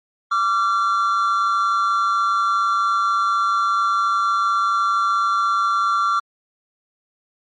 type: tone pair together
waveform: triangle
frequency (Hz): 1164 / 1368.3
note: D6 / F6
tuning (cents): -16 / -36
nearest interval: minor third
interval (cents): 280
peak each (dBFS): -17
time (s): 0.31-6.2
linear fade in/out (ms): 10
effects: MP3 32 kbps